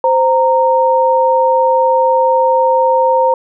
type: tone pair together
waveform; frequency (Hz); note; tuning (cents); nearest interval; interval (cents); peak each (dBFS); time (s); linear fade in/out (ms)
sine; 520.4 / 926; C5 / A#5; -9 / -12; minor seventh; 997; -11; 0.04-3.34; 2
effects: none

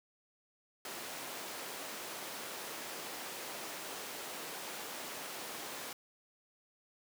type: high-pass noise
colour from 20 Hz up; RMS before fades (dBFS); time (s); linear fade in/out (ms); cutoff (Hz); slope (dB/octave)
pink; -44; 0.85-5.93; 2; 360; 12
effects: none

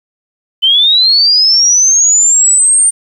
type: linear sweep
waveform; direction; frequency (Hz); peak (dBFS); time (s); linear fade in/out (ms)
sine; up; 3021 to 8900; -5; 0.62-2.91; 20
effects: 7-bit

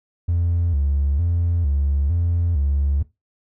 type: tone with vibrato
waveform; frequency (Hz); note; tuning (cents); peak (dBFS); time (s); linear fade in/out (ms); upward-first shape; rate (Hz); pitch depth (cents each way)
triangle; 77.78; D#2; 0; -14; 0.28-3.03; 10; square; 1.1; 170
effects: noise-tail reverb RT60 0.2 s tail -19 dB re dry + tanh soft clip ceiling -12 dBFS

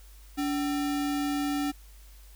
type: tone with sample-and-hold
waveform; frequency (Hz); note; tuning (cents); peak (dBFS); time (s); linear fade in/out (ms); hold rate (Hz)
sine; 287.2; D4; -39; -26; 0.37-1.72; 20; 1050
effects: added 50 Hz sine -48 dBFS peak until 2.35 s + white hiss -58 dBFS RMS until 2.35 s

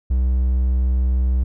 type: tone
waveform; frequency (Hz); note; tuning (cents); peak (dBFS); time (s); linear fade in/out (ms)
triangle; 63.3; B1; +43; -13; 0.1-1.44; 10
effects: none

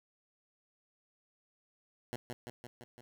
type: tone with echo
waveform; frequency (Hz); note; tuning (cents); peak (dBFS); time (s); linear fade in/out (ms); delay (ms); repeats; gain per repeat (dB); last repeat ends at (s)
10% pulse; 121.3; B2; -31; -29; 2.13-2.16; 0; 170; 5; -3; 3.01
effects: none

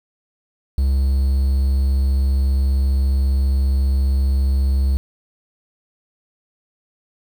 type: tone with quantisation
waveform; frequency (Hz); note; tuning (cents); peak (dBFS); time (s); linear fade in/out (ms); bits
triangle; 67.4; C#2; -48; -12; 0.78-4.97; 0; 7
effects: none

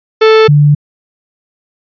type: tone pair in turn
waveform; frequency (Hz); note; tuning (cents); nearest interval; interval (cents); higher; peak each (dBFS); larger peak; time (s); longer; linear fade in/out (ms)
45% pulse / sine; 439.5 / 146.67; A4 / D3; -2 / -2; octave + perfect fifth; 1900; first; -3; neither; 0.21-0.48 / 0.48-0.75; neither; 10
effects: resampled to 11025 Hz

